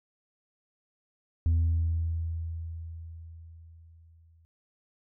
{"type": "tone with exponential decay", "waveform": "sine", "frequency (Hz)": 82.41, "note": "E2", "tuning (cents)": 0, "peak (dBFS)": -18, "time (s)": [1.46, 4.45], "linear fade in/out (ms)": 0, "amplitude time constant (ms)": 650, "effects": ["tanh soft clip ceiling -20 dBFS"]}